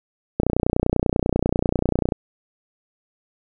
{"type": "click train", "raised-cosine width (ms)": 2, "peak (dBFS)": -5, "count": 53, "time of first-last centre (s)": [0.4, 2.122], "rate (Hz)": 30.2, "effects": []}